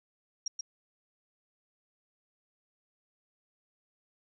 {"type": "tone with echo", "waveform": "sine", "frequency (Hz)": 5620, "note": "F8", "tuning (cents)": 10, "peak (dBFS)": -30, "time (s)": [0.46, 0.48], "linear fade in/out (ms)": 5, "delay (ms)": 130, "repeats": 1, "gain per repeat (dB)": -3, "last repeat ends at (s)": 0.61, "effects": []}